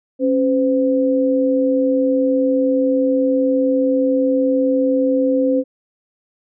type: tone pair together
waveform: sine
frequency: 272.9 / 512 Hz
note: C#4 / C5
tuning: -27 / -38 cents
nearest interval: major seventh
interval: 1089 cents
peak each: -16 dBFS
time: 0.19-5.64 s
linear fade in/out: 50 ms
effects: none